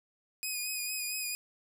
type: tone with vibrato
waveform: 10% pulse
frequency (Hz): 2489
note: D#7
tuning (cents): 0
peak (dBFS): -25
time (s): 0.43-1.35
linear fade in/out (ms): 0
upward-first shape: sine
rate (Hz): 4.4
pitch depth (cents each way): 33
effects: none